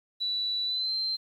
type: tone with pitch glide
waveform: sine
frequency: 3951 to 4126 Hz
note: B7 to C8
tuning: 0 to -25 cents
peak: -27 dBFS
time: 0.2-1.17 s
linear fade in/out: 20 ms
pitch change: +75 cents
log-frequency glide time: 0.65-0.93 s
effects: 10-bit